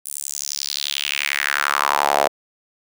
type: tone with high-pass filter sweep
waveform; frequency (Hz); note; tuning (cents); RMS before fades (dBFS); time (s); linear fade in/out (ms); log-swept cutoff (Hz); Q
sawtooth; 71.4; D2; -48; -22; 0.05-2.28; 10; 10000 to 630; 3.3
effects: none